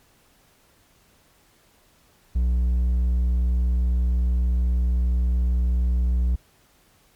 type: tone with hard clipping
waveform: sine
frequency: 61.3 Hz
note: B1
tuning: 12 cents flat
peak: -19 dBFS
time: 2.35-6.36 s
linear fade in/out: 10 ms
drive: 3 dB
effects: pink hiss -59 dBFS RMS until 7.15 s + MP3 96 kbps